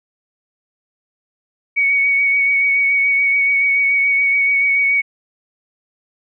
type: tone with vibrato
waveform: sine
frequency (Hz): 2238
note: C#7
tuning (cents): +16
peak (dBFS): -12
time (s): 1.76-5.02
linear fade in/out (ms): 20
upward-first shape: sine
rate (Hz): 7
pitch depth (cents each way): 20
effects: none